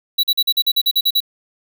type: tone bursts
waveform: square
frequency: 3926 Hz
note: B7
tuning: 11 cents flat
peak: -13 dBFS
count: 11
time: 0.18-1.204 s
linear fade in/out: 10 ms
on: 54 ms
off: 43 ms
effects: 8-bit